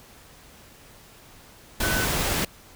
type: tone in noise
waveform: sine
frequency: 1507 Hz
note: F#6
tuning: 31 cents sharp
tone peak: -27 dBFS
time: 1.83-2.05 s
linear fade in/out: 5 ms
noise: pink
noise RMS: -25 dBFS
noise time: 1.8-2.45 s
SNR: -5 dB
effects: pink hiss -50 dBFS RMS until 2.75 s